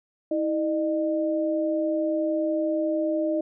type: tone pair together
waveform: sine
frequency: 322.3 / 608.4 Hz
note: E4 / D#5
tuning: -39 / -39 cents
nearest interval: major seventh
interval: 1100 cents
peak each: -25 dBFS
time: 0.31-3.41 s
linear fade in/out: 5 ms
effects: none